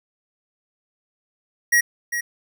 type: tone with echo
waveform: square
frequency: 1900 Hz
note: A#6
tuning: 33 cents sharp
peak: -14 dBFS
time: 1.72-1.81 s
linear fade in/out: 10 ms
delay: 400 ms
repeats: 1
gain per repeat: -9 dB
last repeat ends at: 2.21 s
effects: none